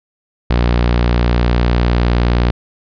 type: tone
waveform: sawtooth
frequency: 59.7 Hz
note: A#1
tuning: 42 cents sharp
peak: -7 dBFS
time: 0.5-2.51 s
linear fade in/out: 5 ms
effects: resampled to 11025 Hz